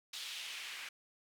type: noise with band-pass filter sweep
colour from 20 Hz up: white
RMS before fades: -45 dBFS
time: 0.13-0.89 s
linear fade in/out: 5 ms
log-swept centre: 3600 to 2100 Hz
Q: 1.8
effects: none